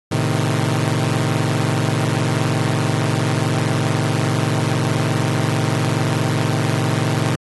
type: chord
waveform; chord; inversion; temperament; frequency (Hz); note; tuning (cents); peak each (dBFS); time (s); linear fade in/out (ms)
sawtooth; A diminished; none; equal; 110 / 130.81 / 155.56; A2 / C3 / Eb3; 0 / 0 / 0; -17; 0.11-7.36; 10
effects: AAC 32 kbps